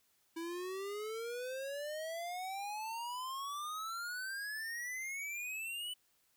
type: exponential sweep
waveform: square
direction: up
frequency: 326.6 to 3002 Hz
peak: -40 dBFS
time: 0.36-5.94 s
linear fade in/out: 10 ms
effects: white hiss -74 dBFS RMS until 6.36 s